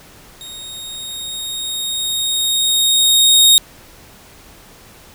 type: tone with level ramp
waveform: sawtooth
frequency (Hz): 3729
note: A#7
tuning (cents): 0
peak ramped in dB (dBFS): -28 to -3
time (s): 0.41-3.58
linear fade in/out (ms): 0
effects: pink hiss -43 dBFS RMS until 5.14 s